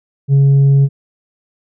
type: tone with tanh clipping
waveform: sine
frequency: 138.59 Hz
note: C#3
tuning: in tune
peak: -7 dBFS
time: 0.28-0.89 s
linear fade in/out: 50 ms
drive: 2 dB
effects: none